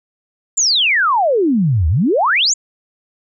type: exponential two-way sweep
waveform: sine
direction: down then up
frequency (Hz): 7459 to 73.42 to 7459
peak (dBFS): -11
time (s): 0.57-2.54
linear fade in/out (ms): 10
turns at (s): 1.88
effects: none